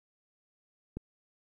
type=click; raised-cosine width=3 ms; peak=-24 dBFS; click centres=0.97 s; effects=11-bit